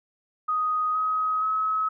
sine tone with pitch steps, 1248 / 1265.4 / 1283.1 Hz, D#6 / D#6 / E6, +5 / +29 / -47 cents, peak -22 dBFS, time 0.48-1.89 s, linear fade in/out 10 ms, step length 470 ms, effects none

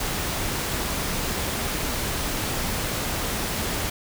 pink noise, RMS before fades -27 dBFS, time 0-3.9 s, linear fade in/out 5 ms, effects none

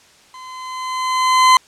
40% pulse tone with level ramp, 1026 Hz, C6, 34 cents flat, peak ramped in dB -34 to -5 dBFS, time 0.34-1.57 s, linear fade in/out 2 ms, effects white hiss -49 dBFS RMS until 1.67 s + low-pass 7000 Hz 12 dB/octave

